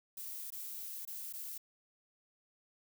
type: noise with dropouts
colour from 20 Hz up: violet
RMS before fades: -44 dBFS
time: 0.17-1.58 s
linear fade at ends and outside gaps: 5 ms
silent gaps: 0.504-0.522 / 1.052-1.074 / 1.327-1.335 s
effects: none